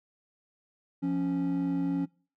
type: tone pair together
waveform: triangle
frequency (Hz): 174.07 / 277.2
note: F3 / C#4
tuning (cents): -5 / 0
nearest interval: minor sixth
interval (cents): 805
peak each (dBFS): -29 / -25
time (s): 1.02-2.06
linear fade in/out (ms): 20
effects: noise-tail reverb RT60 0.4 s tail -24 dB re dry + tanh soft clip ceiling -19 dBFS